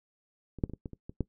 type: clicks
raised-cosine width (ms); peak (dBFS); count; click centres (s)
3; -30 / -13 / -29 / -26 / -25 / -30 / -28 / -16; 8; 0.587 / 0.638 / 0.697 / 0.736 / 0.858 / 0.933 / 1.095 / 1.207
effects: noise-tail reverb RT60 0.1 s tail -20 dB re dry